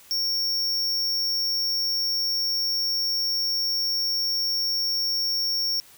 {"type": "tone", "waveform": "square", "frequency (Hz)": 5500, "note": "F8", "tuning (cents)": -27, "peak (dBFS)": -23, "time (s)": [0.11, 5.8], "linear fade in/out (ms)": 0, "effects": ["white hiss -51 dBFS RMS until 5.97 s"]}